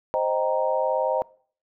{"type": "chord", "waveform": "sine", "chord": "C minor seventh", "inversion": "none", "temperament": "equal", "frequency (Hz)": [523.3, 622.3, 784, 932.3], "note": ["C5", "Eb5", "G5", "Bb5"], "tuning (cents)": [0, 0, 0, 0], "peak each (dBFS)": [-25, -25, -30, -27], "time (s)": [0.14, 1.22], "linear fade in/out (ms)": 0, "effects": ["noise-tail reverb RT60 0.5 s tail -23 dB re dry"]}